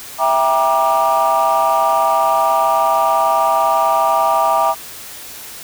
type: chord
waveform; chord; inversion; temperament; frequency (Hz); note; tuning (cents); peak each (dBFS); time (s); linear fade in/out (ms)
sine; E half-diminished seventh; none; just; 659.3 / 791.1 / 949.3 / 1186.7; E5 / G5 / Bb5 / D6; 0 / +16 / +31 / +18; -16; 0.18-4.75; 50
effects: tanh soft clip ceiling -6 dBFS + white hiss -33 dBFS RMS until 5.63 s